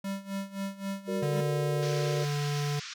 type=tone with tremolo; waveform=square; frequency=196 Hz; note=G3; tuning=in tune; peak=-31 dBFS; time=0.04-1.41 s; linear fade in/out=5 ms; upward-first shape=sine; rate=3.8 Hz; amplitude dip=85%
type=chord; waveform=sine; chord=Gb augmented; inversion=none; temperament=equal; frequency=370 / 466.2 / 587.3 Hz; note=Gb4 / Bb4 / D5; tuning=0 / 0 / 0 cents; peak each=-35 dBFS; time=1.07-2.25 s; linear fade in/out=20 ms
type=tone; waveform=square; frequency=145.6 Hz; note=D3; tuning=15 cents flat; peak=-29 dBFS; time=1.22-2.8 s; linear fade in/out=10 ms
type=band-pass noise; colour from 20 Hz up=white; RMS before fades=-42 dBFS; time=1.82-2.94 s; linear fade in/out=10 ms; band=1200 to 6300 Hz; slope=48 dB/octave
effects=none